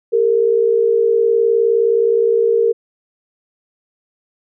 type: tone pair together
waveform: sine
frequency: 400.6 / 460 Hz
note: G4 / A#4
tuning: +38 / -23 cents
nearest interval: major second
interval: 239 cents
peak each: -17 / -12 dBFS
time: 0.12-2.73 s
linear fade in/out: 20 ms
effects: none